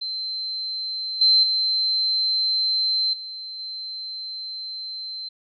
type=tone with level steps; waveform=sine; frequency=4100 Hz; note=C8; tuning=36 cents flat; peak=-26 / -13 / -19 / -32 / -30 dBFS; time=0.01-5.29 s; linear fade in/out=10 ms; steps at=1.21 / 1.43 / 3.13 / 3.59 s; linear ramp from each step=5 ms; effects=none